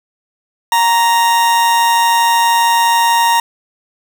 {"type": "tone with amplitude modulation", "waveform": "40% pulse", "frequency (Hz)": 932.3, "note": "A#5", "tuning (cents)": 0, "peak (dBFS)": -7, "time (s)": [0.72, 3.4], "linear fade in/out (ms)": 2, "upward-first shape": "sine", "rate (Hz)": 187, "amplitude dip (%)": 35, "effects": []}